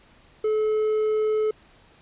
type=tone; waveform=triangle; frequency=431.1 Hz; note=A4; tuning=35 cents flat; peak=-18 dBFS; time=0.44-1.51 s; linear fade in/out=5 ms; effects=pink hiss -55 dBFS RMS until 2.01 s + resampled to 8000 Hz